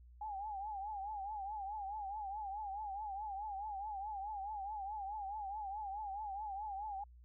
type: tone with vibrato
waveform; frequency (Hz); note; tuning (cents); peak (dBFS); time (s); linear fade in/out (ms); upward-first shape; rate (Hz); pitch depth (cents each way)
sine; 818; G#5; -26; -40; 0.21-7.04; 5; triangle; 4.7; 130
effects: added 60 Hz sine -56 dBFS peak until 7.24 s